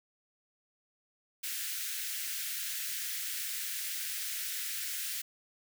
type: high-pass noise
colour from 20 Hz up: white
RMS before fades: -37 dBFS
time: 1.43-5.22 s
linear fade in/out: 10 ms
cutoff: 1500 Hz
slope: 48 dB/octave
effects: none